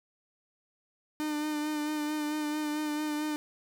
45% pulse tone with vibrato, 301.6 Hz, D4, 46 cents sharp, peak -30 dBFS, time 1.2-3.36 s, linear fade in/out 0 ms, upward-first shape sine, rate 4.5 Hz, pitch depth 25 cents each way, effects none

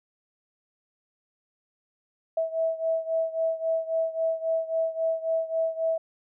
sine beating tone pair, 650 / 653.7 Hz, E5 / E5, -24 / -15 cents, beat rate 3.7 Hz, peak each -26 / -29 dBFS, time 2.37-5.98 s, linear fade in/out 5 ms, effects none

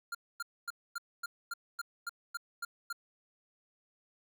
square tone bursts, 1396.9 Hz, F6, in tune, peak -36 dBFS, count 11, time 0.12-2.928 s, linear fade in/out 5 ms, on 28 ms, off 250 ms, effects none

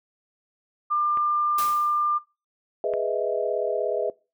sine tone, 1196 Hz, D6, 31 cents sharp, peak -20 dBFS, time 0.9-2.19 s, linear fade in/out 20 ms
clicks, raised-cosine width 0.5 ms, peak -23 dBFS, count 2, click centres 1.173 / 2.937 s
white noise with exponential decay, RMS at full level -30 dBFS, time 1.58-2.09 s, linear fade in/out 5 ms, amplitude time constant 110 ms
sine chord, E major seventh, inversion first, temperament equal, 415.3 / 493.9 / 622.3 / 659.3 Hz, G#4 / B4 / D#5 / E5, 0 / 0 / 0 / 0 cents, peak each -28 dBFS, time 2.84-4.1 s, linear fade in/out 2 ms
effects noise-tail reverb RT60 0.3 s tail -23 dB re dry

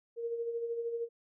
sine tone with tremolo, 466.2 Hz, A#4, in tune, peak -31 dBFS, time 0.16-1.09 s, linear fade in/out 50 ms, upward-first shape sine, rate 13 Hz, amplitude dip 50%, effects none

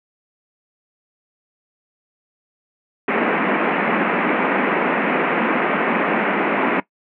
pink band-pass noise, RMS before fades -19 dBFS, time 3.08-6.8 s, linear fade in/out 2 ms, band 190 to 2500 Hz, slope 48 dB/octave, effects noise-tail reverb RT60 0.1 s tail -18 dB re dry

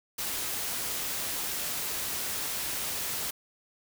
white noise, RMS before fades -33 dBFS, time 0.18-3.31 s, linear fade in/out 10 ms, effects none

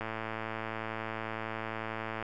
click train, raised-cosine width 0.5 ms, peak -21 dBFS, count 247, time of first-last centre 0.01-2.226 s, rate 111 Hz, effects none

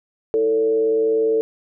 sine tone with frequency modulation, 445.6 Hz, A4, 22 cents sharp, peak -15 dBFS, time 0.34-1.41 s, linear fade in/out 0 ms, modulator 122 Hz, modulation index 0.42, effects none

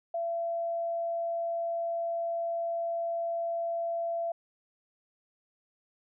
sine tone, 675 Hz, E5, 41 cents sharp, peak -29 dBFS, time 0.14-4.32 s, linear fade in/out 5 ms, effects none

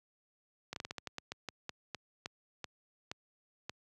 slowing click train, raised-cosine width 0.2 ms, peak -22 dBFS, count 16, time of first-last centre 0.73-3.695 s, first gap 32 ms, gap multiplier 1.23, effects high-pass 80 Hz 12 dB/octave

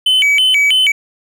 triangle tone with vibrato, 2633 Hz, E7, 3 cents flat, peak -7 dBFS, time 0.06-0.92 s, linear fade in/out 5 ms, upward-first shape square, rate 3.1 Hz, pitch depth 250 cents each way, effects none

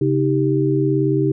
sine tone cluster, 136.4 / 313.9 / 392.3 Hz, C#3 / D#4 / G4, -28 / +15 / +1 cents, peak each -19 dBFS, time 0.01-1.32 s, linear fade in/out 5 ms, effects none

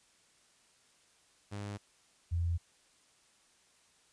sawtooth / sine tone pair in turn, 102.2 / 85.2 Hz, G#2 / F2, -27 / -42 cents, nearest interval minor third, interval 315 cents, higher first, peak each -35 / -29 dBFS, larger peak second, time 1.51-1.78 / 2.31-2.58 s, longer neither, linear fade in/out 20 ms, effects white hiss -67 dBFS RMS until 4.12 s + resampled to 22050 Hz

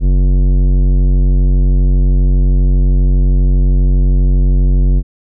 sine tone with tanh clipping, 46.25 Hz, F#1, in tune, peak -9 dBFS, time 0-5.03 s, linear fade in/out 50 ms, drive 14 dB, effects none

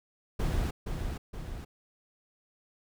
brown noise with echo, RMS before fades -29 dBFS, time 0.39-0.71 s, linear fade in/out 10 ms, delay 470 ms, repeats 2, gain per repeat -5 dB, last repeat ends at 1.65 s, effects none

